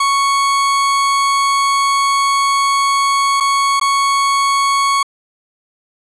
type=tone with dropouts; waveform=40% pulse; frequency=1108.7 Hz; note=C#6; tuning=in tune; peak=-11 dBFS; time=0-5.03 s; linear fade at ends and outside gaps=5 ms; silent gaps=3.402-3.406 / 3.798-3.812 s; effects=resampled to 22050 Hz